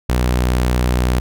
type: tone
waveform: sawtooth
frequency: 61.74 Hz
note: B1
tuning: in tune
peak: -10 dBFS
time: 0.09-1.2 s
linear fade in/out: 5 ms
effects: none